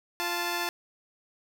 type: tone pair together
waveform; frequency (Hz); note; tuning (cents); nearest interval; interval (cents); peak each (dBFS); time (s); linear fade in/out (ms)
10% pulse; 348.2 / 877.4; F4 / A5; -5 / -5; octave + major third; 1600; -23; 0.2-0.69; 0
effects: none